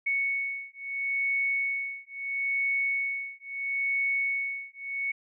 sine beating tone pair, 2217 / 2217.75 Hz, C#7 / C#7, 0 / 0 cents, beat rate 0.75 Hz, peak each -30 dBFS, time 0.06-5.12 s, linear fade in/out 10 ms, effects none

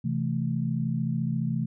sine chord, A minor, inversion first, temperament equal, 130.81 / 164.81 / 220 Hz, C3 / E3 / A3, 0 / 0 / 0 cents, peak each -29 / -29 / -30 dBFS, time 0.04-1.66 s, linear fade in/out 10 ms, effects none

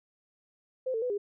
sine tone with pitch steps, 516 / 448 / 497.2 / 406.8 Hz, C5 / A4 / B4 / G#4, -24 / +31 / +12 / -36 cents, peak -28 dBFS, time 0.86-1.18 s, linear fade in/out 10 ms, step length 80 ms, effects none

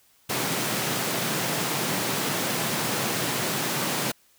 pink high-pass noise, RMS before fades -27 dBFS, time 0.29-4.12 s, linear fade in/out 10 ms, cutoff 120 Hz, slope 48 dB/octave, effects white hiss -61 dBFS RMS until 4.38 s

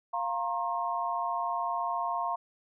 sine chord, F suspended fourth, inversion none, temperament equal with one note detuned, 698.5 / 932.3 / 1072.2 Hz, F5 / Bb5 / C6, 0 / 0 / +42 cents, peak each -33 dBFS, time 0.13-2.36 s, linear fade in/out 10 ms, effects none

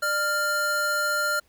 square tone pair together, 596.6 / 1396.9 Hz, D5 / F6, +27 / 0 cents, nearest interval octave + minor third, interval 1473 cents, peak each -31 / -24 dBFS, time 0.02-1.4 s, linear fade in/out 10 ms, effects pink hiss -64 dBFS RMS until 1.48 s

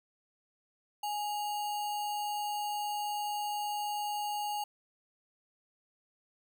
sine tone with sample-and-hold, 830.6 Hz, G#5, in tune, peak -32 dBFS, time 1.03-4.64 s, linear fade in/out 5 ms, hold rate 3675 Hz, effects none

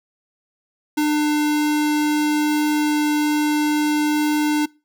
square tone, 299.9 Hz, D4, 36 cents sharp, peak -17 dBFS, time 0.97-4.66 s, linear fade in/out 10 ms, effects noise-tail reverb RT60 0.3 s tail -24 dB re dry

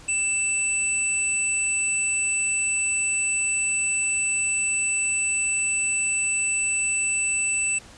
sine tone pair together, 2650 / 7941 Hz, E7 / B8, +9 / +8 cents, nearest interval octave + perfect fifth, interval 1899 cents, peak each -24 / -24 dBFS, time 0.08-7.79 s, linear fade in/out 10 ms, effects pink hiss -47 dBFS RMS until 7.97 s + resampled to 22050 Hz

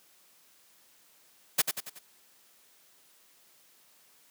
white noise with echo, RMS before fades -23 dBFS, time 1.58-1.62 s, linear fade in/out 10 ms, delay 93 ms, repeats 4, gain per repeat -6 dB, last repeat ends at 1.992 s, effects white hiss -62 dBFS RMS until 4.3 s + high-pass 150 Hz 12 dB/octave

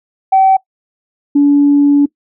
sine tone pair in turn, 767 / 286.3 Hz, G5 / D4, -38 / -44 cents, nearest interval octave + perfect fourth, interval 1706 cents, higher first, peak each -4 dBFS, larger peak neither, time 0.32-0.57 / 1.35-2.06 s, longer second, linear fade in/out 10 ms, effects noise-tail reverb RT60 0.1 s tail -21 dB re dry + tanh soft clip ceiling -1 dBFS

